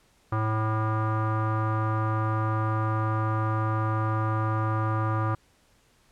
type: tone with low-pass filter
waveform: square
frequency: 109.3 Hz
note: A2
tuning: 11 cents flat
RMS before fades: -26 dBFS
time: 0.32-5.35 s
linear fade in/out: 5 ms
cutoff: 1200 Hz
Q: 4.9
effects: pink hiss -63 dBFS RMS until 6.11 s + low-pass 11000 Hz 12 dB/octave